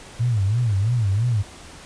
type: tone with vibrato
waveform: sine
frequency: 108.8 Hz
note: A2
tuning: 19 cents flat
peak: -17 dBFS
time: 0.19-1.43 s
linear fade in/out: 20 ms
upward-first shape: sine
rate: 3 Hz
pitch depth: 220 cents each way
effects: pink hiss -42 dBFS RMS until 1.85 s + resampled to 22050 Hz